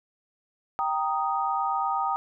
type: chord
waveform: sine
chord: Eb major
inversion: first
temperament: equal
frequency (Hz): 784 / 932.3 / 1244.5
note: G5 / Bb5 / Eb6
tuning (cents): 0 / 0 / 0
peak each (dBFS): -28 / -29 / -28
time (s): 0.79-2.16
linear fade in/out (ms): 0
effects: none